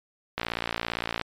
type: click train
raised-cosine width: 0.3 ms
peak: -11 dBFS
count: 49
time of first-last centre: 0.38-1.213 s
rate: 57.6 Hz
effects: MP3 96 kbps